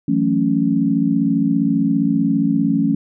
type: chord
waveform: sine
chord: F# minor seventh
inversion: third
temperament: equal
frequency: 164.81 / 185 / 220 / 277.2 Hz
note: E3 / F#3 / A3 / C#4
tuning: 0 / 0 / 0 / 0 cents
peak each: -22 / -22 / -19 / -17 dBFS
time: 0.08-2.95 s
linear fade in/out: 5 ms
effects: none